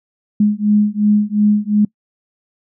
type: beating tone pair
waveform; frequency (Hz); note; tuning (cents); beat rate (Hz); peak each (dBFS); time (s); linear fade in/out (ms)
sine; 207.5 / 210.3; G#3 / G#3; -1 / +22; 2.8; -14; 0.4-1.85; 5
effects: noise-tail reverb RT60 0.1 s tail -24 dB re dry